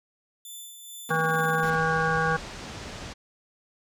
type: tone with tremolo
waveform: 10% pulse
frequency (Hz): 3520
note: A7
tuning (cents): 0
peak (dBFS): -31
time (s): 0.45-1.7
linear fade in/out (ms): 2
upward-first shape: sine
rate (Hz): 2.3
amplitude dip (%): 45
type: tone bursts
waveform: sawtooth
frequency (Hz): 234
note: A#3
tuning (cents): +7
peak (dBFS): -32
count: 14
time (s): 1.09-1.755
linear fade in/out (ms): 2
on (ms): 28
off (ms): 21
type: harmonic tone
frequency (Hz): 161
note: E3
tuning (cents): -41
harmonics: 1 / 3 / 5 / 7 / 9 / 10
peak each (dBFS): -29 / -29 / -29 / -29 / -29 / -29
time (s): 1.1-2.37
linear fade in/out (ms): 10
type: low-pass noise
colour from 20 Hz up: pink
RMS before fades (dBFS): -39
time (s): 1.62-3.14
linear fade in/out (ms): 20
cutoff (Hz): 7000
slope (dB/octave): 24
effects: none